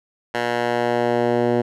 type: tone with band-pass filter sweep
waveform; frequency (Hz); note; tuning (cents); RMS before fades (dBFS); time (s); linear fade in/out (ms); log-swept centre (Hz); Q
10% pulse; 120; B2; -49; -20; 0.34-1.62; 10; 1400 to 360; 0.75
effects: none